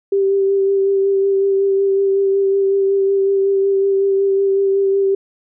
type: tone with vibrato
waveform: sine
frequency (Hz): 392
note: G4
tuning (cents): 0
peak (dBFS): -12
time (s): 0.12-5.15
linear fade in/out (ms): 5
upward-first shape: sine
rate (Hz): 5.4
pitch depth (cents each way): 17
effects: none